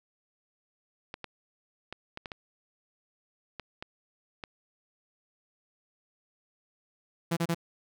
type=clicks; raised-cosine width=0.3 ms; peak=-22 dBFS; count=9; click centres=1.141 / 1.243 / 1.926 / 2.174 / 2.258 / 2.318 / 3.597 / 3.825 / 4.438 s
type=tone bursts; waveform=sawtooth; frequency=168.3 Hz; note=E3; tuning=36 cents sharp; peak=-22 dBFS; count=3; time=7.31-7.546 s; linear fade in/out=10 ms; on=58 ms; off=31 ms
effects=none